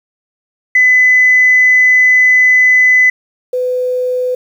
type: tone pair in turn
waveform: sine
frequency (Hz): 2009 / 502.2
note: B6 / B4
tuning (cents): +29 / +29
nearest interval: 2 octaves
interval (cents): 2400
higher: first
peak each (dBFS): -4 / -12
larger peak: first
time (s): 0.75-3.1 / 3.53-4.35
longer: first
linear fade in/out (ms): 5
effects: tanh soft clip ceiling 0 dBFS + 7-bit